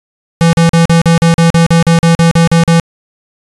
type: tone bursts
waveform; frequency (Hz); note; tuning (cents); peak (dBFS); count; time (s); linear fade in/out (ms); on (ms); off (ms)
square; 167; E3; +23; -5; 15; 0.41-2.798; 0; 120; 42
effects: resampled to 24000 Hz